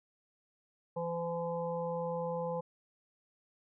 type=harmonic tone with a mistuned harmonic; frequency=170 Hz; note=F3; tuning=46 cents flat; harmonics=1 / 3 / 5 / 6; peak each=-40 / -35 / -41 / -45 dBFS; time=0.96-2.61 s; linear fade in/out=10 ms; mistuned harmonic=1; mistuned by=-17 cents; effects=none